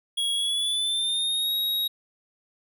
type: tone with pitch glide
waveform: square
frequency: 3322 to 3794 Hz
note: G#7 to A#7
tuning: 0 to +30 cents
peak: -24 dBFS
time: 0.17-1.88 s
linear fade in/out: 10 ms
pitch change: +230 cents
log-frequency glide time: 0.34-1.53 s
effects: none